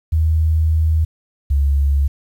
sine tone pair in turn, 79.5 / 70.15 Hz, D#2 / C#2, +38 / +21 cents, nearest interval major second, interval 217 cents, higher first, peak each -12 dBFS, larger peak neither, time 0.12-1.05 / 1.5-2.08 s, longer first, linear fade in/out 10 ms, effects 8-bit

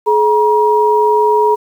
sine tone pair together, 424.8 / 952.6 Hz, G#4 / A#5, +39 / +37 cents, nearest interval octave + major second, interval 1398 cents, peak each -11 dBFS, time 0.06-1.56 s, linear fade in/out 20 ms, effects 7-bit

